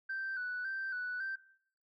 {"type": "tone with vibrato", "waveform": "sine", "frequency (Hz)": 1522, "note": "F#6", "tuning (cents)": 48, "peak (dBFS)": -34, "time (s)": [0.09, 1.36], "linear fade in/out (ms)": 10, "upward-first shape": "square", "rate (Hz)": 1.8, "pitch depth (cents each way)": 45, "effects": ["noise-tail reverb RT60 0.6 s tail -18 dB re dry", "tanh soft clip ceiling -32 dBFS"]}